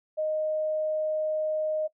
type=tone; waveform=sine; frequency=620 Hz; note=D#5; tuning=6 cents flat; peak=-25 dBFS; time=0.17-1.88 s; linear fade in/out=20 ms; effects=noise-tail reverb RT60 0.1 s tail -18 dB re dry